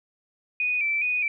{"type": "tone with vibrato", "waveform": "sine", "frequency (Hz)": 2403, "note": "D7", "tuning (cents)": 39, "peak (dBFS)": -22, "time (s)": [0.6, 1.28], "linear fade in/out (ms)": 2, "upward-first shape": "square", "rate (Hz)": 2.4, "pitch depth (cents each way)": 54, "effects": []}